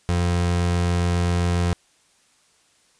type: tone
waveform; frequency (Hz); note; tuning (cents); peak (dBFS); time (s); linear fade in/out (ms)
30% pulse; 87.4; F2; +2; -16; 0.09-1.73; 0
effects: white hiss -60 dBFS RMS until 2.99 s + resampled to 22050 Hz